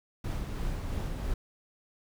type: noise with tremolo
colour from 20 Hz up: brown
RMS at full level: -32 dBFS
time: 0.24-1.34 s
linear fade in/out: 5 ms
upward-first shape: sine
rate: 3 Hz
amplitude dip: 30%
effects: none